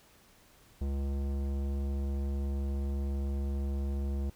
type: tone with tanh clipping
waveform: sine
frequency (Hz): 69.3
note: C#2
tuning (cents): 0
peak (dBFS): -32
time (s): 0.81-4.3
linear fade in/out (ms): 5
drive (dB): 16
effects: pink hiss -61 dBFS RMS until 4.35 s